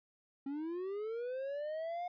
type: linear sweep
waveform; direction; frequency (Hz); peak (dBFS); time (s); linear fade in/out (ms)
triangle; up; 269 to 719; -35; 0.46-2.08; 5
effects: resampled to 11025 Hz